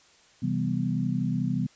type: chord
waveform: sine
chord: C major seventh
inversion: none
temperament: equal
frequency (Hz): 130.81 / 164.81 / 196 / 246.9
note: C3 / E3 / G3 / B3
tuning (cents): 0 / 0 / 0 / 0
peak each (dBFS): -30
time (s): 0.42-1.67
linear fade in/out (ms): 10
effects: white hiss -58 dBFS RMS until 1.75 s + resampled to 16000 Hz